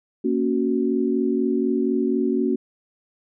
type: chord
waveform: sine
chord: F# major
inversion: first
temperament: equal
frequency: 233.1 / 277.2 / 370 Hz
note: A#3 / C#4 / F#4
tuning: 0 / 0 / 0 cents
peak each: -23 dBFS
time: 0.24-2.56 s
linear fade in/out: 10 ms
effects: none